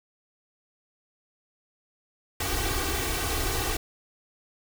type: noise with comb filter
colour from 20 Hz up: pink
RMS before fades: -28 dBFS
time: 2.4-3.77 s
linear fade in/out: 5 ms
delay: 2.6 ms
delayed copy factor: +0.9
effects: none